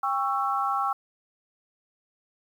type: chord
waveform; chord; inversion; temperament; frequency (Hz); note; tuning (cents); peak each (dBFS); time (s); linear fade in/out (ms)
sine; C# diminished; second; just; 798.3 / 1108.7 / 1330.5; G5 / C#6 / E6; +31 / 0 / +16; -28; 0.03-0.93; 5
effects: 9-bit